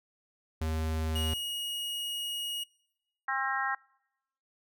square tone with vibrato, 79.4 Hz, D#2, 36 cents sharp, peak -30 dBFS, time 0.61-1.34 s, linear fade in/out 5 ms, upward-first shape sine, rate 20 Hz, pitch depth 9 cents each way
45% pulse tone, 2882 Hz, F#7, 46 cents flat, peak -32 dBFS, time 1.15-2.64 s, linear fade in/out 10 ms
harmonic tone, 267.5 Hz, C4, 38 cents sharp, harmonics 3 / 4 / 5 / 6 / 7, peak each -35 / -35 / -35 / -35 / -35 dBFS, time 3.28-3.75 s, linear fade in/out 5 ms
effects noise-tail reverb RT60 0.9 s tail -26 dB re dry

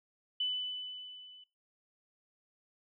sine tone with level ramp, 2997 Hz, F#7, 22 cents sharp, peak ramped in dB -29 to -52 dBFS, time 0.4-1.44 s, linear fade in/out 5 ms, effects noise-tail reverb RT60 0.4 s tail -23 dB re dry

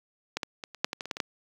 clicks, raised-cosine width 0.2 ms, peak -12 / -13 / -20 / -28 / -6 / -14 / -17 / -21 / -13 / -19 / -9 dBFS, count 11, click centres 0.37 / 0.432 / 0.638 / 0.747 / 0.845 / 0.931 / 1.008 / 1.056 / 1.112 / 1.169 / 1.202 s, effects high-pass 150 Hz 12 dB/octave + 8-bit

